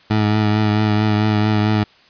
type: tone with vibrato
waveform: 20% pulse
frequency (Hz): 106.5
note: G#2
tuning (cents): +44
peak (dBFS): -9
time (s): 0.1-1.84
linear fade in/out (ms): 10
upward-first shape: triangle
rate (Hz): 4.5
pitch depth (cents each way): 31
effects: white hiss -50 dBFS RMS until 2.09 s + resampled to 11025 Hz